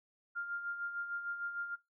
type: tone with tremolo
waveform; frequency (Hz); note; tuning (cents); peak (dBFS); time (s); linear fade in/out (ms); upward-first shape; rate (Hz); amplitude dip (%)
sine; 1400; F6; +4; -35; 0.35-1.76; 20; sine; 6.6; 60
effects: noise-tail reverb RT60 0.2 s tail -19 dB re dry